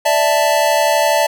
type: chord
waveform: square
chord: D suspended second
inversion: none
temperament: equal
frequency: 587.3 / 659.3 / 880 Hz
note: D5 / E5 / A5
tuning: 0 / 0 / 0 cents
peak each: -17 dBFS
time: 0.05-1.27 s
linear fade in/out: 10 ms
effects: none